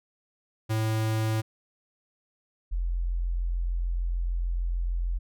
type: tone pair in turn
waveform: square / sine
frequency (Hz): 110.1 / 43.34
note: A2 / F1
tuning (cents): +2 / -12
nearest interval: octave + major third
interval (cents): 1614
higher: first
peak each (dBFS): -25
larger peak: neither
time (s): 0.69-1.42 / 2.71-5.19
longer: second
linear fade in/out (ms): 20
effects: none